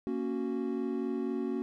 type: chord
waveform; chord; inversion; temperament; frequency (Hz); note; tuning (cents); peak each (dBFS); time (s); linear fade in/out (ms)
triangle; F# major; first; equal; 233.1 / 277.2 / 370; A#3 / C#4 / F#4; 0 / 0 / 0; -33; 0.07-1.62; 0
effects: none